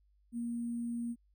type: tone with sample-and-hold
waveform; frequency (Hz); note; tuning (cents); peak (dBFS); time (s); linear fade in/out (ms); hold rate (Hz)
sine; 235.9; A#3; +21; -34; 0.32-1.16; 50; 8820
effects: added 50 Hz sine -66 dBFS peak until 1.34 s